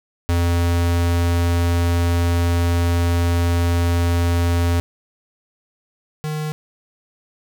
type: tone pair in turn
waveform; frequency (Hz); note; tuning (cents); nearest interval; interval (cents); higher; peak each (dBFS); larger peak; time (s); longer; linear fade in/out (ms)
square; 86 / 153.23; F2 / D#3; -26 / -26; minor seventh; 1000; second; -16 / -23; first; 0.29-4.8 / 6.24-6.52; first; 0
effects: none